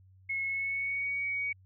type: tone with pitch glide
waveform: sine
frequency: 2179 to 2249 Hz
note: C#7 to C#7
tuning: -30 to +24 cents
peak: -30 dBFS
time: 0.29-1.53 s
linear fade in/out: 10 ms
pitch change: +54 cents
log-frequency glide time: 0.43-1.11 s
effects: added 94 Hz sine -56 dBFS peak until 1.65 s